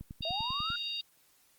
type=click train; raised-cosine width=5 ms; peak=-30 dBFS; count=8; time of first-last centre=0.01-0.703 s; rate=10.1 Hz
type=harmonic tone; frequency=932.3 Hz; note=A#5; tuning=in tune; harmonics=3 / 4 / 5; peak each=-40 / -35 / -41 dBFS; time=0.22-1.01 s; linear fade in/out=5 ms
type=linear sweep; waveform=sine; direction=up; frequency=622.3 to 1448 Hz; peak=-35 dBFS; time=0.25-0.76 s; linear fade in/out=2 ms
effects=white hiss -66 dBFS RMS until 1.58 s + Opus 24 kbps